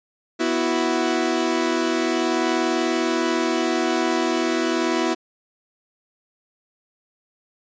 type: chord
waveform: sawtooth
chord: B suspended fourth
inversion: none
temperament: equal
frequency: 246.9 / 329.6 / 370 Hz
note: B3 / E4 / F#4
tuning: 0 / 0 / 0 cents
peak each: -22 / -18 / -21 dBFS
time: 0.39-5.15 s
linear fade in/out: 20 ms
effects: resampled to 16000 Hz